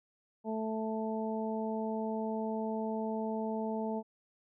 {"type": "harmonic tone", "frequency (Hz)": 220, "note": "A3", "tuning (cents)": 0, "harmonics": [1, 2, 3, 4], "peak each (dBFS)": [-35, -38, -40, -41], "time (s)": [0.44, 4.03], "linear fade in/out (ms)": 50, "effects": []}